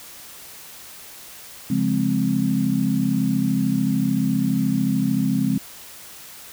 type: chord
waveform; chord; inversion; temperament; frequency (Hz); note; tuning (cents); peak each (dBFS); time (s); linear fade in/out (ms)
sine; Db major seventh; none; equal; 138.59 / 174.61 / 207.7 / 261.6; Db3 / F3 / Ab3 / C4; 0 / 0 / 0 / 0; -26 / -25 / -22 / -22; 1.7-5.58; 5
effects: white hiss -41 dBFS RMS until 6.52 s